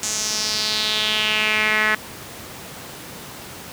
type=tone with band-pass filter sweep; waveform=sawtooth; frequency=214.9 Hz; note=A3; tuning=41 cents flat; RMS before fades=-21 dBFS; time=0.03-1.95 s; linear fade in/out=2 ms; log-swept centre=7000 to 1800 Hz; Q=3.5; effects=pink hiss -36 dBFS RMS until 3.72 s + high-pass 100 Hz 12 dB/octave